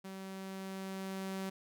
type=tone with level ramp; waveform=sawtooth; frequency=191.6 Hz; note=G3; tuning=39 cents flat; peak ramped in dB=-40 to -33 dBFS; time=0.04-1.5 s; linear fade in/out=10 ms; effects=none